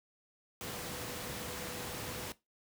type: tone in noise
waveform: sine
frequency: 493.9 Hz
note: B4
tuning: in tune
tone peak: -49 dBFS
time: 0.61-2.32 s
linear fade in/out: 0 ms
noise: pink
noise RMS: -41 dBFS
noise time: 0.61-2.32 s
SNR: -11 dB
effects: noise-tail reverb RT60 0.2 s tail -18 dB re dry + high-pass 80 Hz 12 dB/octave